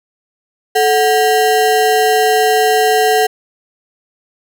square ring-modulated tone, 587.3 Hz, D5, in tune, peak -7 dBFS, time 0.75-3.27 s, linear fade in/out 10 ms, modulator 152 Hz, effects 8-bit

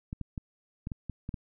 clicks, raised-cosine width 5 ms, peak -23 dBFS, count 8, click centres 0.129 / 0.213 / 0.378 / 0.871 / 0.918 / 1.097 / 1.291 / 1.342 s, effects none

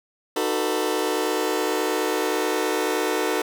sawtooth chord, B dominant seventh, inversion first, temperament just, 308.7 / 370.4 / 444.5 / 493.9 Hz, D#4 / F#4 / A4 / B4, -14 / +2 / +18 / 0 cents, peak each -24 / -23 / -22 / -25 dBFS, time 0.36-3.42 s, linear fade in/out 5 ms, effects none

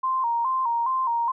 sine tone with vibrato, 987.8 Hz, B5, in tune, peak -21 dBFS, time 0.03-1.32 s, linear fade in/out 10 ms, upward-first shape square, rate 2.4 Hz, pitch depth 96 cents each way, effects none

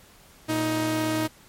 sawtooth tone pair together, 117.14 / 313.9 Hz, A#2 / D#4, +9 / +15 cents, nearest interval octave + perfect fourth, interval 1706 cents, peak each -27 / -20 dBFS, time 0.48-1.28 s, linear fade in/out 20 ms, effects pink hiss -53 dBFS RMS until 1.48 s + MP3 64 kbps

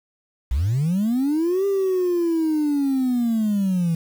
sine linear two-way sweep, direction up then down, 54.6 to 400 to 162.4 Hz, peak -16 dBFS, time 0.51-3.95 s, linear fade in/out 5 ms, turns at 1.66 s, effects tanh soft clip ceiling -16 dBFS + 7-bit

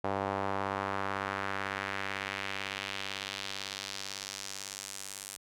sawtooth tone with band-pass filter sweep, 98 Hz, G2, in tune, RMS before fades -37 dBFS, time 0.04-5.37 s, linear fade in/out 5 ms, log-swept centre 760 to 9100 Hz, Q 1.4, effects none

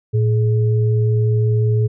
sine tone pair together, 113.2 / 420.8 Hz, A2 / G#4, +50 / +23 cents, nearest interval octave + major seventh, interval 2273 cents, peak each -13 / -23 dBFS, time 0.13-1.88 s, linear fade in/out 20 ms, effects none

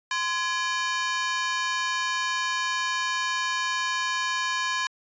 sawtooth ring-modulated tone, 1357 Hz, E6, 50 cents sharp, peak -18 dBFS, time 0.11-4.87 s, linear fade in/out 2 ms, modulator 321 Hz, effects resampled to 16000 Hz

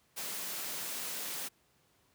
white high-pass noise, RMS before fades -39 dBFS, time 0.16-1.49 s, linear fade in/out 20 ms, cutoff 140 Hz, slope 96 dB/octave, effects pink hiss -70 dBFS RMS until 2.14 s + high-pass 80 Hz 12 dB/octave

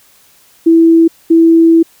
sine tone bursts at uneven times, 329.6 Hz, E4, in tune, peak -3 dBFS, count 2, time 0.66-1.08 / 1.3-1.83 s, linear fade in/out 10 ms, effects white hiss -47 dBFS RMS until 2 s

